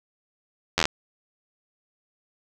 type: slowing click train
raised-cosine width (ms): 0.2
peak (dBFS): -3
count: 7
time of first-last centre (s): 0.78-0.855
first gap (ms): 11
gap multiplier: 1.05
effects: none